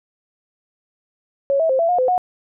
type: tone with pitch steps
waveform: sine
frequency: 554 / 649 / 526 / 669 / 715 / 510 / 728 Hz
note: C#5 / E5 / C5 / E5 / F5 / C5 / F#5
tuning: -1 / -27 / +9 / +25 / +41 / -44 / -28 cents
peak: -14 dBFS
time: 1.5-2.179 s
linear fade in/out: 0 ms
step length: 97 ms
effects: none